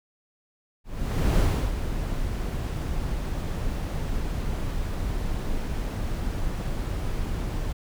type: noise with ADSR envelope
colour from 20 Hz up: brown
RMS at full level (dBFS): -19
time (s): 0.84-7.73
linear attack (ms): 550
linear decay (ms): 330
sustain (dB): -9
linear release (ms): 11
effects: none